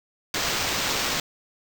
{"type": "noise with sample-and-hold", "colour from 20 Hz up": "white", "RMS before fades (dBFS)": -26, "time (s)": [0.34, 1.2], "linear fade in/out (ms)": 2, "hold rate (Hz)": 11025, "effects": []}